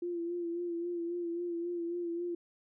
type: tone with vibrato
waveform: sine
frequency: 344.1 Hz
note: F4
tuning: 26 cents flat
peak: -33 dBFS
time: 0.02-2.35 s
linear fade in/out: 5 ms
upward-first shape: sine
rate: 3.7 Hz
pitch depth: 37 cents each way
effects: none